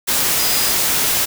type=tone in noise; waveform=sine; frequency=4950 Hz; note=D#8; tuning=10 cents flat; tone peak=-24 dBFS; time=0.38-0.74 s; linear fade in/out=20 ms; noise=white; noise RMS=-17 dBFS; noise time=0.07-1.26 s; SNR=-10 dB; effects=none